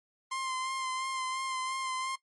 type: tone with vibrato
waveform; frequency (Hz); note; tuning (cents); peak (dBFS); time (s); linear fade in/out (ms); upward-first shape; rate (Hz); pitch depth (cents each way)
sawtooth; 1046.5; C6; 0; -29; 0.31-2.16; 10; sine; 2.9; 24
effects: noise-tail reverb RT60 0.1 s tail -17 dB re dry + MP3 48 kbps